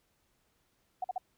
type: tone bursts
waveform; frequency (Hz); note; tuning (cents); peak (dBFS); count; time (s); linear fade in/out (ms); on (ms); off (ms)
sine; 740; F#5; 0; -30; 3; 1.02-1.181; 5; 23; 46
effects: pink hiss -74 dBFS RMS until 1.37 s